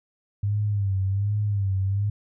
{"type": "tone with vibrato", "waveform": "sine", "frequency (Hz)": 100.1, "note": "G2", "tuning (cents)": 37, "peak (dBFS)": -21, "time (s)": [0.43, 2.1], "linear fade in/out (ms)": 5, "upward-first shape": "sine", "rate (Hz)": 1.3, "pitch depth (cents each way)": 80, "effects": []}